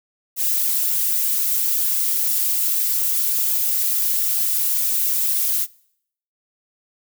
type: noise with flanger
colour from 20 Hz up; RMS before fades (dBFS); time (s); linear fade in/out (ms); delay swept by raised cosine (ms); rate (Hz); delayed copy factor
violet; -20; 0.36-5.67; 50; 1.4 to 4.7; 3.6; +0.95
effects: noise-tail reverb RT60 0.7 s tail -24 dB re dry